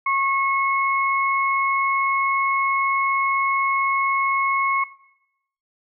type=tone pair together; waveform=sine; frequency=1091.1 / 2184 Hz; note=C#6 / C#7; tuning=-28 / -26 cents; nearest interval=octave; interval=1202 cents; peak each=-20 / -23 dBFS; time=0.06-4.84 s; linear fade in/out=5 ms; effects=noise-tail reverb RT60 0.8 s tail -17 dB re dry